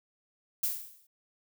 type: noise with exponential decay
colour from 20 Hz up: violet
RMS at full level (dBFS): -27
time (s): 0.63-1.07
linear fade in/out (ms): 5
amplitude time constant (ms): 94
effects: none